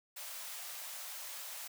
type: high-pass noise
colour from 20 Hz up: white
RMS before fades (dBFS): -45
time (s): 0.16-1.68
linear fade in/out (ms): 10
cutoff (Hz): 540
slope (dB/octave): 48
effects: none